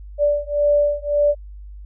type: beating tone pair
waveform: sine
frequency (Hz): 583 / 584.8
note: D5 / D5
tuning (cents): -13 / -7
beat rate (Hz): 1.8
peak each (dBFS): -18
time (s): 0.18-1.35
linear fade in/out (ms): 50
effects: added 50 Hz sine -34 dBFS peak until 1.85 s